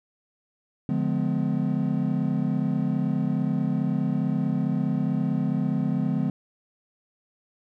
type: chord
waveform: triangle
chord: D diminished seventh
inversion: none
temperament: just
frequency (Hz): 146.83 / 176.2 / 211.4 / 253.7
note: D3 / F3 / Ab3 / Cb4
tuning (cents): 0 / +16 / +31 / +47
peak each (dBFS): -26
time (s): 0.89-6.3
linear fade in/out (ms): 2
effects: none